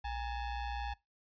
square ring-modulated tone, 437.5 Hz, A4, 10 cents flat, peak -34 dBFS, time 0.04-0.94 s, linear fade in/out 10 ms, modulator 378 Hz, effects noise-tail reverb RT60 0.2 s tail -22 dB re dry + resampled to 11025 Hz

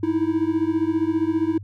triangle beating tone pair, 315.1 / 330.1 Hz, D#4 / E4, +22 / +2 cents, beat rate 15 Hz, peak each -20 dBFS, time 0.03-1.58 s, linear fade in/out 5 ms, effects added 100 Hz sine -35 dBFS peak until 1.63 s

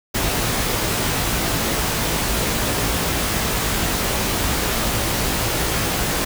pink noise with comb filter, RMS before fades -21 dBFS, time 0.14-6.25 s, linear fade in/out 10 ms, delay 18 ms, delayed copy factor +0.55, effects none

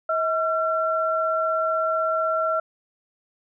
sine tone pair together, 640.9 / 1358 Hz, E5 / F6, -49 / -49 cents, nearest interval octave + minor second, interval 1300 cents, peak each -23 dBFS, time 0.09-2.6 s, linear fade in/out 5 ms, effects none

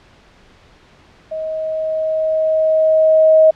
sine tone with level ramp, 632 Hz, D#5, 27 cents sharp, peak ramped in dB -21 to -5 dBFS, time 1.31-3.51 s, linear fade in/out 10 ms, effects pink hiss -48 dBFS RMS until 3.55 s + low-pass 4000 Hz 12 dB/octave

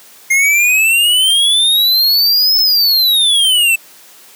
square exponential two-way sweep, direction up then down, 2119 to 5274 to 2627 Hz, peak -9 dBFS, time 0.3-3.76 s, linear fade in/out 10 ms, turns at 2.59 s, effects white hiss -41 dBFS RMS until 4.35 s + high-pass 200 Hz 12 dB/octave

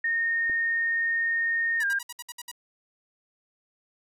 sine tone with pitch glide, 1841 to 1602.7 Hz, A#6 to G6, -22 to +38 cents, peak -23 dBFS, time 0.04-1.99 s, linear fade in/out 5 ms, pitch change -240 cents, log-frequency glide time 1.8-1.85 s
clicks, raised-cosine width 2 ms, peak -31 dBFS, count 2, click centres 0.496 / 0.499 s
5% pulse tone bursts, 964 Hz, B5, 42 cents flat, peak -24 dBFS, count 8, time 1.8-2.515 s, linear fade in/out 5 ms, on 36 ms, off 61 ms
effects none

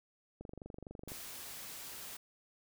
click train, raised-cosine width 2 ms, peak -33 dBFS, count 18, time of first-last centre 0.41-1.118 s, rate 24 Hz
white noise, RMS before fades -47 dBFS, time 1.08-2.17 s, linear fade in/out 5 ms
effects none

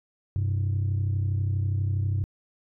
sine tone pair together, 96.57 / 128.9 Hz, G2 / C3, -25 / -26 cents, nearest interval perfect fourth, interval 499 cents, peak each -22 / -28 dBFS, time 0.36-2.24 s, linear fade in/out 0 ms, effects tanh soft clip ceiling -20 dBFS

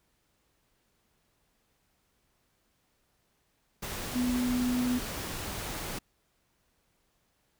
sine tone in noise, 247.9 Hz, B3, 7 cents sharp, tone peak -26 dBFS, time 4.15-4.99 s, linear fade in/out 10 ms, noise pink, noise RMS -37 dBFS, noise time 3.82-5.99 s, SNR +8 dB, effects pink hiss -73 dBFS RMS until 7.59 s

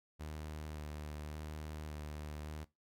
sawtooth tone with vibrato, 76 Hz, D#2, 40 cents flat, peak -39 dBFS, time 0.19-2.65 s, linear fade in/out 20 ms, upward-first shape square, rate 0.88 Hz, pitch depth 16 cents each way, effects noise-tail reverb RT60 0.2 s tail -18 dB re dry

